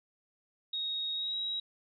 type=tone with pitch glide; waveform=sine; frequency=3758 to 3839 Hz; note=A#7 to B7; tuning=+13 to -50 cents; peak=-32 dBFS; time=0.73-1.6 s; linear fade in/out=5 ms; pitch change=+37 cents; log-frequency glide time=1.13-1.35 s; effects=none